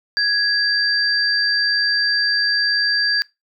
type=tone pair together; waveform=sine; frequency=1661.2 / 4699 Hz; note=G#6 / D8; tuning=0 / 0 cents; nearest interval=octave + tritone; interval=1800 cents; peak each=-18 dBFS; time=0.17-3.22 s; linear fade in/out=0 ms; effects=noise-tail reverb RT60 0.2 s tail -22 dB re dry